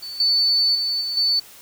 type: tone with level steps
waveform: sine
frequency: 4495 Hz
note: C#8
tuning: 23 cents sharp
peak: -30 / -15 / -20 / -23 / -16 dBFS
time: 0.02-1.4 s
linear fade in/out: 10 ms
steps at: 0.2 / 0.75 / 1.01 / 1.17 s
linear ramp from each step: 2 ms
effects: white hiss -45 dBFS RMS until 1.61 s